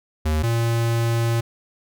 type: tone pair in turn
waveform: square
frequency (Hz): 77.4 / 115.97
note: D#2 / A#2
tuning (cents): -9 / -9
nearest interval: perfect fifth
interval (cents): 700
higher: second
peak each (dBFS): -19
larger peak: neither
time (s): 0.25-0.43 / 0.43-1.41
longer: second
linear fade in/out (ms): 10
effects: none